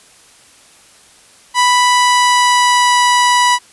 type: tone with pitch glide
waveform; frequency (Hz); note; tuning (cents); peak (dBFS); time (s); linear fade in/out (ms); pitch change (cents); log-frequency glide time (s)
sawtooth; 987.8 to 981.5; B5 to B5; 0 to -11; -5; 1.54-3.59; 50; -11; 1.92-3
effects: white hiss -45 dBFS RMS until 3.72 s + resampled to 24000 Hz